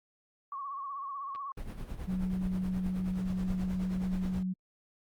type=tone with vibrato; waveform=sine; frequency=1108.7 Hz; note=C#6; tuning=in tune; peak=-36 dBFS; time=0.52-1.52 s; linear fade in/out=2 ms; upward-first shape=triangle; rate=16 Hz; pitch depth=77 cents each way
type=clicks; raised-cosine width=0.3 ms; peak=-34 / -37 dBFS; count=2; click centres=1.35 / 1.359 s
type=noise with tremolo; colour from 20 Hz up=brown; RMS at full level=-37 dBFS; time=1.57-4.43 s; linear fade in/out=5 ms; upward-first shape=sine; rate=9.4 Hz; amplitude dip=65%
type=tone; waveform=sine; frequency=185 Hz; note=F#3; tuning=in tune; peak=-30 dBFS; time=2.07-4.54 s; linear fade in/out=20 ms
effects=Opus 48 kbps